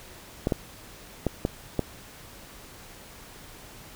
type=clicks; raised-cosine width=2 ms; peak=-10 dBFS; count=5; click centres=0.471 / 0.522 / 1.267 / 1.451 / 1.793 s; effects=pink hiss -47 dBFS RMS until 3.95 s